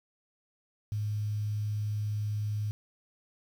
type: tone with quantisation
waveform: sine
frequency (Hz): 105.4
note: G#2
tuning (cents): +26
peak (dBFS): -29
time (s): 0.92-2.71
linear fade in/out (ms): 0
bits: 9
effects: none